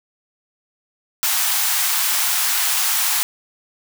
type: high-pass noise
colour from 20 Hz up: white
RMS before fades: -19 dBFS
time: 1.23-3.23 s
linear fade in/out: 0 ms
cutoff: 730 Hz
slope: 48 dB/octave
effects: none